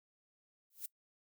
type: noise with exponential growth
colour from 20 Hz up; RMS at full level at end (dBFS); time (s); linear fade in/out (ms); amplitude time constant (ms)
violet; -38; 0.7-0.86; 5; 33
effects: noise-tail reverb RT60 0.1 s tail -21 dB re dry